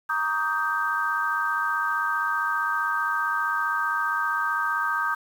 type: chord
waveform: sine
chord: Eb major seventh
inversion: second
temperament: equal with one note detuned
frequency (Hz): 932.3 / 1149.2 / 1244.5 / 1568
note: Bb5 / D6 / Eb6 / G6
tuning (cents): 0 / -38 / 0 / 0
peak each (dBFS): -31 / -32 / -27 / -26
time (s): 0.09-5.15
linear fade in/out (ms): 10
effects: 8-bit